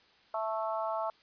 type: harmonic tone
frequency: 220 Hz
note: A3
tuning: in tune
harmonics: 3 / 4 / 5 / 6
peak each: -34 / -36 / -38 / -40 dBFS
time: 0.34-1.1 s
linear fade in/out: 2 ms
effects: white hiss -63 dBFS RMS until 1.22 s + resampled to 11025 Hz